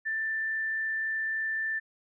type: tone with frequency modulation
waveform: sine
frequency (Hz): 1773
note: A6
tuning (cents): +13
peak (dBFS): -28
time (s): 0.05-1.8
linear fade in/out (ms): 20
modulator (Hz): 23.5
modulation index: 0.29
effects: none